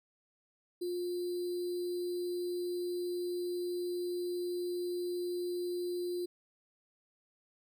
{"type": "tone with sample-and-hold", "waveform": "sine", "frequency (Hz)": 353.8, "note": "F4", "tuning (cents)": 23, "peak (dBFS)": -33, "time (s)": [0.81, 6.26], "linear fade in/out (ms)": 10, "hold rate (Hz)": 4410, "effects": []}